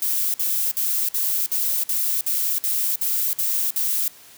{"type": "noise bursts", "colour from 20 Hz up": "violet", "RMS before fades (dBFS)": -22, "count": 11, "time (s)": [0.02, 4.08], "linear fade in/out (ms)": 2, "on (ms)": 320, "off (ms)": 54, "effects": ["white hiss -47 dBFS RMS until 4.37 s", "high-pass 80 Hz 12 dB/octave"]}